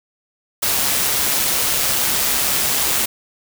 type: noise with amplitude modulation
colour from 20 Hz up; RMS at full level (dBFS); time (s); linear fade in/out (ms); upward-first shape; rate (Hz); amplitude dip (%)
white; -17; 0.62-3.06; 10; sine; 137; 30
effects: none